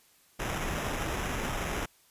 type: noise with sample-and-hold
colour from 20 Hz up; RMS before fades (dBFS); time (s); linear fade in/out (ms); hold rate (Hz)
pink; -33; 0.39-1.86; 10; 4410
effects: white hiss -63 dBFS RMS until 2.1 s + resampled to 32000 Hz